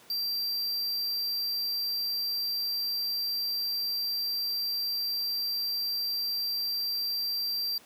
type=tone; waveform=square; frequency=4711 Hz; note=D8; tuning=5 cents sharp; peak=-29 dBFS; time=0.1-7.78 s; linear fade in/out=2 ms; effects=pink hiss -55 dBFS RMS until 7.85 s + high-pass 200 Hz 12 dB/octave